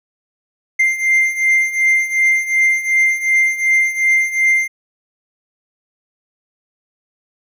triangle beating tone pair, 2093 / 2095.7 Hz, C7 / C7, 0 / +2 cents, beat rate 2.7 Hz, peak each -16 / -12 dBFS, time 0.79-4.68 s, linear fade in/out 10 ms, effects none

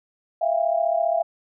sine tone cluster, 656 / 691 / 801 Hz, E5 / F5 / G5, -9 / -19 / +37 cents, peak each -22 / -22 / -29 dBFS, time 0.41-1.23 s, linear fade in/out 10 ms, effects none

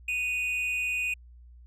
triangle tone pair together, 2489 / 2747 Hz, D#7 / F7, 0 / -29 cents, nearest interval major second, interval 171 cents, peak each -26 / -33 dBFS, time 0.08-1.14 s, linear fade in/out 5 ms, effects added 60 Hz sine -48 dBFS peak until 1.66 s

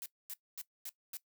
blue noise bursts, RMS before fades -43 dBFS, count 5, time 0.02-1.17 s, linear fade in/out 0 ms, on 38 ms, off 240 ms, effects noise-tail reverb RT60 0.1 s tail -18 dB re dry

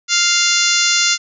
harmonic tone, 698 Hz, F5, 1 cent flat, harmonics 2 / 3 / 4 / 5 / 6 / 7 / 8 / 9 / 10, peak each -21 / -21 / -21 / -21 / -21 / -21 / -21 / -21 / -21 dBFS, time 0.08-1.18 s, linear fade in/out 50 ms, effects none

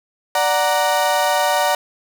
35% pulse chord, D augmented, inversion none, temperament equal, 587.3 / 740 / 932.3 Hz, D5 / F#5 / A#5, 0 / 0 / 0 cents, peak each -18 dBFS, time 0.35-1.75 s, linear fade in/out 2 ms, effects none

